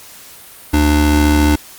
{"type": "tone pair together", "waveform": "square", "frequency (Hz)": [74.3, 297.2], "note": ["D2", "D4"], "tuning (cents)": [21, 21], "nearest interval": "2 octaves", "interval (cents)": 2400, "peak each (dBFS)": -13, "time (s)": [0.73, 1.56], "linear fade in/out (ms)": 10, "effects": ["white hiss -38 dBFS RMS until 1.78 s", "Opus 48 kbps"]}